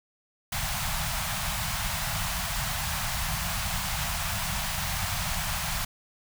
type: band-stop noise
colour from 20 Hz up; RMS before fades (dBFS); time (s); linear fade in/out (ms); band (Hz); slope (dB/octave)
pink; -30; 0.52-5.85; 5; 190 to 660; 48
effects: none